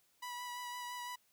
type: tone with vibrato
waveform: sawtooth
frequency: 980 Hz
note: B5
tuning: 14 cents flat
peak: -38 dBFS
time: 0.22-1.16 s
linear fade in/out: 10 ms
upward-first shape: sine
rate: 5.9 Hz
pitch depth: 16 cents each way
effects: white hiss -73 dBFS RMS until 1.32 s